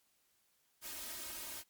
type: noise with comb filter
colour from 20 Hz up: white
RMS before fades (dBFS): -45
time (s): 0.81-1.64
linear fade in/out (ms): 50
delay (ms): 3.2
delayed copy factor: +0.9
effects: white hiss -75 dBFS RMS until 1.69 s + MP3 96 kbps